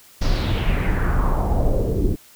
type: noise with low-pass filter sweep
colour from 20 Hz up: brown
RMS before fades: -19 dBFS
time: 0.21-2.16 s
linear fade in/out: 10 ms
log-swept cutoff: 5500 to 300 Hz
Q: 3.2
effects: white hiss -49 dBFS RMS until 2.35 s